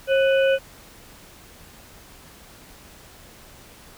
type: harmonic tone with a mistuned harmonic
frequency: 497.2 Hz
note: B4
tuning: 12 cents sharp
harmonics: 1 / 3 / 5 / 6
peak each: -16 / -26 / -30 / -32 dBFS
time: 0.07-0.59 s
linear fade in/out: 50 ms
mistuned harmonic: 1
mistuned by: +140 cents
effects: pink hiss -47 dBFS RMS until 3.97 s